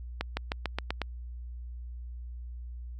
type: accelerating click train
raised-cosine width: 0.3 ms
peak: -14 dBFS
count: 7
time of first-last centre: 0.21-1.017 s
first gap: 160 ms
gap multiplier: 0.93
effects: added 60 Hz sine -38 dBFS peak until 2.99 s